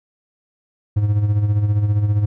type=tone with tremolo; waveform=triangle; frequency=103.83 Hz; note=G#2; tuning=in tune; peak=-10 dBFS; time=0.96-2.26 s; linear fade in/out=10 ms; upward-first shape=sine; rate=15 Hz; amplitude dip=55%; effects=none